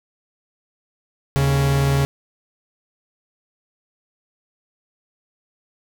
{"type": "tone pair together", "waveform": "45% pulse", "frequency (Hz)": [78.09, 138.59], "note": ["D#2", "C#3"], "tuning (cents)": [7, 0], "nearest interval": "minor seventh", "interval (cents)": 993, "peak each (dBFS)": [-24, -16], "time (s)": [1.36, 2.05], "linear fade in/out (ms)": 0, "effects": []}